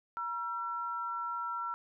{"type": "tone pair together", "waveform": "sine", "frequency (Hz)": [955.3, 1351], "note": ["A#5", "E6"], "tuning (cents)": [42, 42], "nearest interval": "tritone", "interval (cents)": 600, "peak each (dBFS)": [-39, -35], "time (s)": [0.17, 1.74], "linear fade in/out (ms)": 0, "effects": []}